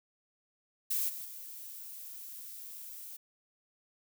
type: noise with level steps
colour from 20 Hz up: violet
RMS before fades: -32 / -42 / -46 dBFS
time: 0.9-3.17 s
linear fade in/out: 10 ms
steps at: 1.08 / 1.24 s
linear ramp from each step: 20 ms
effects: none